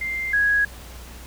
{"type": "tone pair in turn", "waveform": "sine", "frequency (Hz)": [2093, 1660.5], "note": ["C7", "G#6"], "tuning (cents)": [0, -1], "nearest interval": "major third", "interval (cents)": 401, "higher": "first", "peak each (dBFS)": [-24, -16], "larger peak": "second", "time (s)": [[0.01, 0.33], [0.33, 0.65]], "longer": "neither", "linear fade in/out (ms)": 5, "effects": ["added 60 Hz sine -39 dBFS peak until 1.26 s", "pink hiss -43 dBFS RMS until 1.26 s"]}